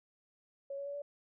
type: tone with pitch steps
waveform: sine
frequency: 554.4 / 561.2 / 568 / 574.9 Hz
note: C#5 / C#5 / C#5 / D5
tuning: 0 / +21 / +42 / -37 cents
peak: -38 dBFS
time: 0.7-1.02 s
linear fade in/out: 5 ms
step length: 80 ms
effects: none